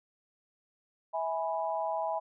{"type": "chord", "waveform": "sine", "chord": "E major", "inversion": "none", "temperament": "equal with one note detuned", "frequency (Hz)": [650.9, 830.6, 987.8], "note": ["E5", "G#5", "B5"], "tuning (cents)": [-22, 0, 0], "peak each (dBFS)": [-33, -34, -36], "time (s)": [1.13, 2.2], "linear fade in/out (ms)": 20, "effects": []}